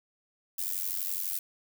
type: noise with amplitude modulation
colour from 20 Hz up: violet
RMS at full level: -29 dBFS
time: 0.58-1.39 s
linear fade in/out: 5 ms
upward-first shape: sine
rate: 92 Hz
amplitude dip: 90%
effects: none